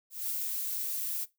violet noise with ADSR envelope, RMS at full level -32 dBFS, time 0.1-1.26 s, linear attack 200 ms, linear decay 8 ms, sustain -2 dB, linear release 32 ms, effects noise-tail reverb RT60 0.2 s tail -19 dB re dry

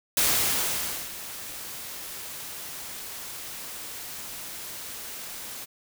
white noise with ADSR envelope, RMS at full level -22 dBFS, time 0.17-5.66 s, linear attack 3 ms, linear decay 910 ms, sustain -16 dB, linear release 26 ms, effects none

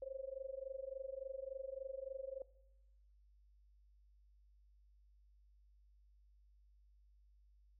sine tone with amplitude modulation, 535 Hz, C5, 38 cents sharp, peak -40 dBFS, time 0.02-2.42 s, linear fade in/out 2 ms, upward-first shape sine, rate 23.5 Hz, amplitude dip 90%, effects noise-tail reverb RT60 0.9 s tail -19 dB re dry + added 50 Hz sine -65 dBFS peak until 7.79 s

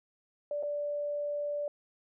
sine tone with dropouts, 584 Hz, D5, 10 cents flat, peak -31 dBFS, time 0.51-1.68 s, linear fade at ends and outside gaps 2 ms, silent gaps 0.627-0.633 s, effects none

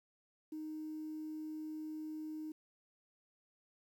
sine tone, 310 Hz, D#4, 6 cents flat, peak -40 dBFS, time 0.52-2.52 s, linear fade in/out 5 ms, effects tanh soft clip ceiling -37 dBFS + 11-bit

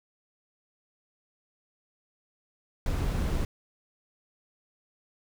brown noise, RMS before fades -28 dBFS, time 2.86-3.45 s, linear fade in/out 2 ms, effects none

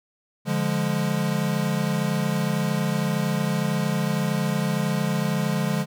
square chord, D diminished, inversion none, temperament equal with one note detuned, 145.9 / 174.61 / 207.7 Hz, D3 / F3 / Ab3, -11 / 0 / 0 cents, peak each -27 dBFS, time 0.45-5.86 s, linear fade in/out 50 ms, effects none

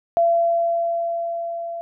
sine tone with level ramp, 678 Hz, E5, 49 cents sharp, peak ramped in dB -13 to -27 dBFS, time 0.17-1.81 s, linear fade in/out 0 ms, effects none

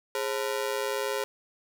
sawtooth ring-modulated tone, 475 Hz, A#4, 33 cents sharp, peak -21 dBFS, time 0.15-1.24 s, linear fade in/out 0 ms, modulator 60.6 Hz, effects none

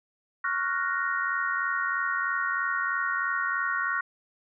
sine chord, Gb major seventh, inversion second, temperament equal, 1108.7 / 1396.9 / 1480 / 1864.7 Hz, Db6 / F6 / Gb6 / Bb6, 0 / 0 / 0 / 0 cents, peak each -31 dBFS, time 0.44-4.01 s, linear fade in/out 5 ms, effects none

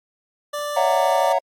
25% pulse tone, 587.3 Hz, D5, in tune, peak -21 dBFS, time 0.53-1.33 s, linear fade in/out 10 ms
triangle chord, F# dominant seventh, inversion second, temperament just, 555 / 666 / 740 / 925 Hz, C#5 / E5 / F#5 / A#5, +2 / +18 / 0 / -14 cents, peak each -20 dBFS, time 0.76-1.39 s, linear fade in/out 10 ms
effects AAC 64 kbps

